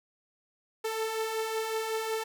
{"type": "beating tone pair", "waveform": "sawtooth", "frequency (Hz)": [438.4, 443.8], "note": ["A4", "A4"], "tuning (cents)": [-6, 15], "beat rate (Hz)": 5.4, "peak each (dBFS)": [-34, -27], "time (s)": [0.84, 2.24], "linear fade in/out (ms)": 10, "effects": []}